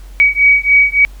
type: beating tone pair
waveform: sine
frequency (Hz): 2263 / 2266.5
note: C#7 / C#7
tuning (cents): +35 / +38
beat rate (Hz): 3.5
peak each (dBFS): -10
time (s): 0.2-1.05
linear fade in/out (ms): 0
effects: added 46 Hz sine -30 dBFS peak until 1.2 s + pink hiss -46 dBFS RMS until 1.2 s